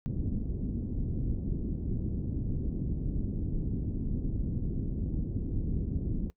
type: low-pass noise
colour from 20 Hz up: pink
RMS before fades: -32 dBFS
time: 0.06-6.3 s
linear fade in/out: 0 ms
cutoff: 300 Hz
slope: 24 dB/octave
effects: noise-tail reverb RT60 0.1 s tail -21 dB re dry